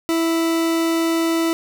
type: tone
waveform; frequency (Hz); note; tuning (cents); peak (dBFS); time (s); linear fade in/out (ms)
40% pulse; 329.6; E4; 0; -16; 0.09-1.53; 0
effects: none